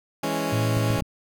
15% pulse chord, C# minor, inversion first, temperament equal, 164.81 / 207.7 / 277.2 Hz, E3 / G#3 / C#4, 0 / 0 / 0 cents, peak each -23 / -24 / -21 dBFS, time 0.23-1.01 s, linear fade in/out 5 ms
sine tone, 112.3 Hz, A2, 36 cents sharp, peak -22 dBFS, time 0.52-0.97 s, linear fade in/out 10 ms
clicks, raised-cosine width 5 ms, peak -20 dBFS, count 4, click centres 0.771 / 0.904 / 0.99 / 1.022 s
effects none

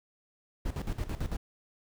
brown noise with tremolo, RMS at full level -32 dBFS, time 0.65-1.37 s, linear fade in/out 10 ms, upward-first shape square, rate 9 Hz, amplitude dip 75%, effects none

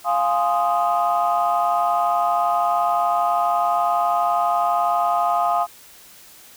sine chord, F minor seventh, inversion none, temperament equal, 698.5 / 830.6 / 1046.5 / 1244.5 Hz, F5 / Ab5 / C6 / Eb6, 0 / 0 / 0 / 0 cents, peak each -19 / -23 / -25 / -22 dBFS, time 0.04-5.67 s, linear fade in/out 50 ms, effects tanh soft clip ceiling -9 dBFS + white hiss -46 dBFS RMS until 6.56 s

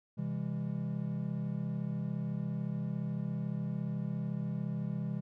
triangle chord, C augmented, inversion none, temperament equal with one note detuned, 130.81 / 164.81 / 202.4 Hz, C3 / E3 / G#3, 0 / 0 / -44 cents, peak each -36 / -35 / -36 dBFS, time 0.17-5.21 s, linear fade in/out 20 ms, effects none

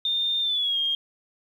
sine tone with pitch glide, 3622 to 3227 Hz, A7 to G7, +49 to +50 cents, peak -22 dBFS, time 0.05-0.95 s, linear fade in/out 2 ms, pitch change -199 cents, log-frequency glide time 0.41-0.78 s, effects 9-bit

